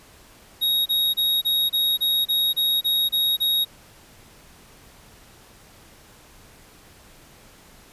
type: tone bursts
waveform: square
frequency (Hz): 3773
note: A#7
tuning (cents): +20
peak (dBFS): -19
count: 11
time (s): 0.61-3.65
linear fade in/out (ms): 20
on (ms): 250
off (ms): 29
effects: pink hiss -50 dBFS RMS until 7.92 s + resampled to 32000 Hz